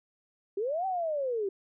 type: linear two-way sweep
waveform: sine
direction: up then down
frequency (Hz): 376 to 778 to 376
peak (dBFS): -28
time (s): 0.57-1.49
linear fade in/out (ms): 5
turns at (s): 0.86
effects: none